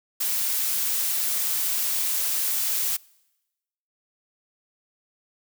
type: noise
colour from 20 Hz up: blue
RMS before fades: -25 dBFS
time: 0.2-2.97 s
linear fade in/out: 10 ms
effects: noise-tail reverb RT60 1.0 s tail -25 dB re dry